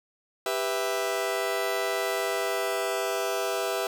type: chord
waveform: sawtooth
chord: E minor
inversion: first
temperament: just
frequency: 395.6 / 494.4 / 659.3 Hz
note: G4 / B4 / E5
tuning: +16 / +2 / 0 cents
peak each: -27 / -28 / -26 dBFS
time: 0.46-3.87 s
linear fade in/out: 2 ms
effects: none